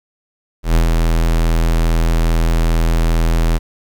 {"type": "tone with ADSR envelope", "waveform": "square", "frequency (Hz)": 41.2, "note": "E1", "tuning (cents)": 0, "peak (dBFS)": -9, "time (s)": [0.63, 3.59], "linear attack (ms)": 120, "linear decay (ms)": 100, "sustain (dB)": -3, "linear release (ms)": 28, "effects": ["8-bit"]}